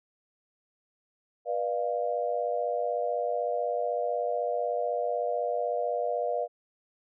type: tone cluster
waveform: sine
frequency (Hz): 486.2 / 600 / 696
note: B4 / D5 / F5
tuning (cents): -27 / +37 / -6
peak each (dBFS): -31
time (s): 1.45-6.48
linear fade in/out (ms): 50
effects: none